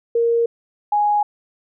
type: tone pair in turn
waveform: sine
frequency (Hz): 466.2 / 830.7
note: A#4 / G#5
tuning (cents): 0 / 0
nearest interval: minor seventh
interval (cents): 1000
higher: second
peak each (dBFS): -14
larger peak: neither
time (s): 0.15-0.46 / 0.92-1.23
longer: neither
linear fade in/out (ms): 5
effects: none